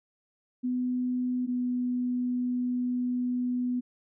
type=tone pair in turn; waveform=sine; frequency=250 / 247.8 Hz; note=B3 / B3; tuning=+21 / +6 cents; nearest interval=unison; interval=15 cents; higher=first; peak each=-26 dBFS; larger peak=neither; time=0.63-1.47 / 1.47-3.81 s; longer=second; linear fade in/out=20 ms; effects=none